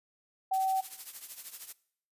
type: tone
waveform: sine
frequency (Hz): 764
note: G5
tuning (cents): -45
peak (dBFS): -26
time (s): 0.51-0.81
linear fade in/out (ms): 10
type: noise with tremolo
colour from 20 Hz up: blue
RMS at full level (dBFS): -40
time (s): 0.53-1.73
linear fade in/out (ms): 10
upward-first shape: triangle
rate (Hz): 13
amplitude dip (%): 80
effects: noise-tail reverb RT60 0.6 s tail -21 dB re dry + resampled to 32000 Hz